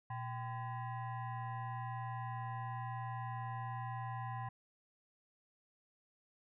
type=tone with frequency modulation; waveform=sine; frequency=120 Hz; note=B2; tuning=49 cents flat; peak=-39 dBFS; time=0.1-4.49 s; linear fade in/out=5 ms; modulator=899 Hz; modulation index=1.1; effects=none